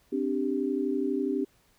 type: chord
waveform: sine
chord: C suspended second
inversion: none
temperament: equal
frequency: 261.6 / 293.7 / 392 Hz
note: C4 / D4 / G4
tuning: 0 / 0 / 0 cents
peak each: -30 dBFS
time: 0.12-1.45 s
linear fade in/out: 10 ms
effects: pink hiss -65 dBFS RMS until 1.78 s